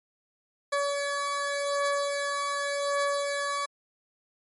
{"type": "beating tone pair", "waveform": "20% pulse", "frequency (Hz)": [567, 567.87], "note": ["C#5", "C#5"], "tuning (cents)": [39, 42], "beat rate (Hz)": 0.87, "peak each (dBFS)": [-28, -23], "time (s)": [0.72, 3.66], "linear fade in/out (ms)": 10, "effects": ["MP3 48 kbps"]}